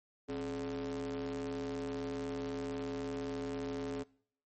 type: ring-modulated tone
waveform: square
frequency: 77.78 Hz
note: D#2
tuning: in tune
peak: -34 dBFS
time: 0.28-4.04 s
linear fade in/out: 20 ms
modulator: 347 Hz
effects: noise-tail reverb RT60 0.6 s tail -23 dB re dry + MP3 32 kbps